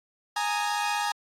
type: chord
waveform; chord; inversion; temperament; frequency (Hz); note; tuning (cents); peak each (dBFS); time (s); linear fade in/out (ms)
sawtooth; Ab suspended second; none; equal with one note detuned; 830.6 / 925.9 / 1244.5; Ab5 / Bb5 / Eb6; 0 / -12 / 0; -24 / -27 / -30; 0.36-1.12; 5
effects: low-pass 9000 Hz 12 dB/octave + AAC 64 kbps

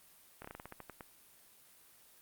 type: slowing click train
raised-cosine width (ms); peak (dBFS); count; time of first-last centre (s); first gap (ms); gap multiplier
0.5; -30; 11; 0.42-1.008; 25; 1.18
effects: white hiss -62 dBFS RMS until 2.21 s + Opus 32 kbps

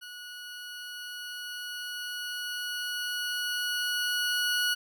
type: tone with level ramp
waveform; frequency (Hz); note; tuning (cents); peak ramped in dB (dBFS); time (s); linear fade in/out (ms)
20% pulse; 1462; F#6; -21; -37 to -20; 0.01-4.75; 20
effects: none

